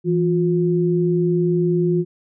sine tone pair together, 166.7 / 356.3 Hz, E3 / F4, +20 / +35 cents, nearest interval octave + minor second, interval 1315 cents, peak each -18 dBFS, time 0.04-2.05 s, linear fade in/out 50 ms, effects none

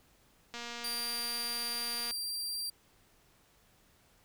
click train, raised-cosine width 0.2 ms, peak -25 dBFS, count 373, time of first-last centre 0.54-2.11 s, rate 237 Hz
sawtooth tone, 4721 Hz, D8, 8 cents sharp, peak -32 dBFS, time 0.84-2.7 s, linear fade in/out 5 ms
effects pink hiss -66 dBFS RMS until 4.24 s

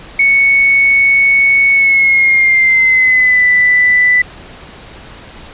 sine tone with pitch glide, 2217 to 1986.6 Hz, C#7 to B6, 0 to +10 cents, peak -6 dBFS, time 0.19-4.22 s, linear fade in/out 5 ms, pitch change -190 cents, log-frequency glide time 1.72-3.46 s, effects pink hiss -34 dBFS RMS until 5.53 s + resampled to 8000 Hz

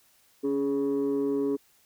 sine tone pair together, 280.2 / 417 Hz, C#4 / G#4, +19 / +7 cents, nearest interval perfect fifth, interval 688 cents, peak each -25 dBFS, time 0.43-1.57 s, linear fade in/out 20 ms, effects tanh soft clip ceiling -21 dBFS + white hiss -63 dBFS RMS until 1.85 s

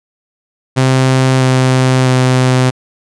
sawtooth tone with pitch steps, 130.81 / 129.53 / 128.27 Hz, C3 / C3 / C3, 0 / -17 / -34 cents, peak -4 dBFS, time 0.76-2.71 s, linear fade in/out 20 ms, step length 650 ms, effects resampled to 22050 Hz

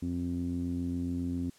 sawtooth tone with low-pass filter, 87.31 Hz, F2, in tune, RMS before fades -33 dBFS, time 0.02-1.5 s, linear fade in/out 5 ms, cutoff 260 Hz, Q 5.6, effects white hiss -61 dBFS RMS until 1.58 s + low-pass 10000 Hz 12 dB/octave

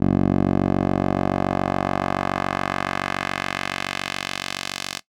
10% pulse tone with band-pass filter sweep, 47.07 Hz, F#1, 30 cents sharp, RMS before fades -23 dBFS, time 0-5 s, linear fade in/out 20 ms, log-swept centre 270 to 4800 Hz, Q 0.94, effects noise-tail reverb RT60 0.1 s tail -17 dB re dry

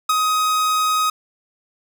45% pulse tone with ADSR envelope, 1258 Hz, D#6, 19 cents sharp, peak -13 dBFS, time 0.09-1.1 s, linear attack 6 ms, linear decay 27 ms, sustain -3 dB, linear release 5 ms, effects none

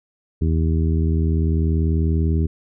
harmonic tone, 80.2 Hz, E2, 47 cents flat, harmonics 1 / 2 / 3 / 4 / 5, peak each -17 / -23 / -27 / -29 / -31 dBFS, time 0.41-2.47 s, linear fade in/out 10 ms, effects none

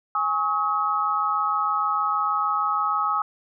sine chord, Ab suspended fourth, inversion none, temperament equal with one note detuned, 830.6 / 1108.7 / 1275.1 Hz, Ab5 / Db6 / Eb6, 0 / 0 / +42 cents, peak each -28 / -28 / -22 dBFS, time 0.15-3.22 s, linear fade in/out 2 ms, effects none

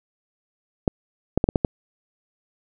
clicks, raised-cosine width 2 ms, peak -4 dBFS, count 6, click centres 0.878 / 1.376 / 1.441 / 1.489 / 1.558 / 1.648 s, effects none

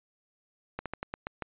slowing click train, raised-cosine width 0.5 ms, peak -19 dBFS, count 7, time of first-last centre 0.79-1.423 s, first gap 67 ms, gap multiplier 1.18, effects resampled to 8000 Hz

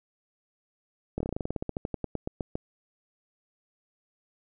slowing click train, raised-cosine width 2 ms, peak -17 dBFS, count 21, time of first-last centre 1.18-2.555 s, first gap 24 ms, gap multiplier 1.1, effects none

